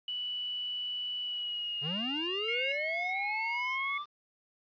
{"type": "tone with pitch glide", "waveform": "sine", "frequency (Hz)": [2960, 2804], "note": ["F#7", "F7"], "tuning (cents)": [0, 6], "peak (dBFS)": -33, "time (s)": [0.08, 2.72], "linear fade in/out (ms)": 2, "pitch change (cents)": -94, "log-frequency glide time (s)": [1.22, 2.07]}
{"type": "linear sweep", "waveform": "square", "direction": "up", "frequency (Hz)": [130.81, 1199], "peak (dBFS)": -36, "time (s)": [1.81, 4.06], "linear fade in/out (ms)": 50}
{"type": "tone", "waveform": "sine", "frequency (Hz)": 2176, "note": "C#7", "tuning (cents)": -33, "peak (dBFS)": -32, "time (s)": [2.48, 3.98], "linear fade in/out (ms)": 5}
{"effects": ["resampled to 11025 Hz", "10-bit"]}